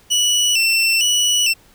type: tone with vibrato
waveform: 25% pulse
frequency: 2814 Hz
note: F7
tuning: 12 cents sharp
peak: -10 dBFS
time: 0.1-1.54 s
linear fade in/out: 20 ms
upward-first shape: square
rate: 1.1 Hz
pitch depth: 78 cents each way
effects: pink hiss -51 dBFS RMS until 1.74 s